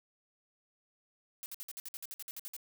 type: noise bursts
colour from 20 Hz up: blue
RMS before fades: -43 dBFS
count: 14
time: 1.43-2.565 s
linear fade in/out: 0 ms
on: 30 ms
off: 55 ms
effects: none